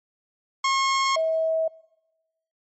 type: tone pair in turn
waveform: sawtooth / sine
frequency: 1081 / 644.6 Hz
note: C#6 / E5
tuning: -44 / -39 cents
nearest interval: major sixth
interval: 895 cents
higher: first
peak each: -16 / -20 dBFS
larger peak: first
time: 0.64-1.16 / 1.16-1.68 s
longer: neither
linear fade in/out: 5 ms
effects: noise-tail reverb RT60 1.0 s tail -23 dB re dry + MP3 32 kbps